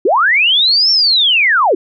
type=linear two-way sweep; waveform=sine; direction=up then down; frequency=309.3 to 5490 to 309.3 Hz; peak=-8 dBFS; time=0.05-1.75 s; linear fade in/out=5 ms; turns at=0.91 s; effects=none